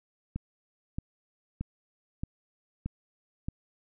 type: click train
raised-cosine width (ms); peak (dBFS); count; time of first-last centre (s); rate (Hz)
5; -20; 6; 0.36-3.485; 1.6
effects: none